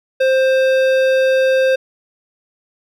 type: tone with hard clipping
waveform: sine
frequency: 525 Hz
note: C5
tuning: 6 cents sharp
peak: -13 dBFS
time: 0.2-1.76 s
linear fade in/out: 10 ms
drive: 13 dB
effects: none